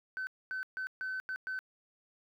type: tone bursts at uneven times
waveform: sine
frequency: 1523 Hz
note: F#6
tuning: 50 cents sharp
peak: -33 dBFS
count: 6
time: 0.17-0.27 / 0.51-0.63 / 0.77-0.87 / 1.01-1.2 / 1.29-1.36 / 1.47-1.59 s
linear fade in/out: 0 ms
effects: tanh soft clip ceiling -32 dBFS + 12-bit